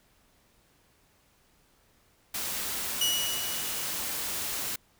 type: noise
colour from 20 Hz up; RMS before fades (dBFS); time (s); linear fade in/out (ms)
white; -33; 2.34-4.76; 5
type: tone with exponential decay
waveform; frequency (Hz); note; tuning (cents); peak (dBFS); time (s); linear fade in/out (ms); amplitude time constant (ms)
sawtooth; 2929; F#7; -18; -20; 3.01-4.3; 5; 280
effects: pink hiss -65 dBFS RMS until 4.99 s